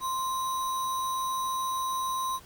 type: tone with sample-and-hold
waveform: sine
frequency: 1046.5 Hz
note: C6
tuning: in tune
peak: -27 dBFS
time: 0-2.4 s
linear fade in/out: 50 ms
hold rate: 4900 Hz
effects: pink hiss -53 dBFS RMS until 2.45 s + MP3 96 kbps